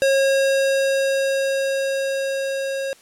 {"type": "tone with level ramp", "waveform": "square", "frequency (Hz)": 543, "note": "C#5", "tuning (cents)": -36, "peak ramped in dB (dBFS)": [-15, -24], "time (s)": [0.02, 2.93], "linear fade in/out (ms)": 0, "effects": ["white hiss -51 dBFS RMS until 3.01 s", "low-pass 10000 Hz 12 dB/octave"]}